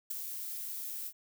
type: noise with ADSR envelope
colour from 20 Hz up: violet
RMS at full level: -32 dBFS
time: 0.1-1.13 s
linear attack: 12 ms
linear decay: 5 ms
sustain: -8 dB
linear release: 63 ms
effects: none